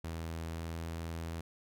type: tone with pitch glide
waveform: sawtooth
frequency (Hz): 82 to 82.62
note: E2 to E2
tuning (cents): -9 to +4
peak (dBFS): -34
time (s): 0.04-1.41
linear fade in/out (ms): 5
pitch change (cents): +13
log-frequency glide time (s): 0.46-0.74
effects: none